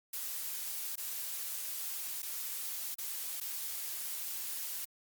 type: noise with dropouts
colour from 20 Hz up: blue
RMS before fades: -39 dBFS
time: 0.13-4.85 s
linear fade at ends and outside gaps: 5 ms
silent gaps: 0.957-0.978 / 2.221-2.228 / 2.946-2.983 / 3.402-3.41 s
effects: Opus 48 kbps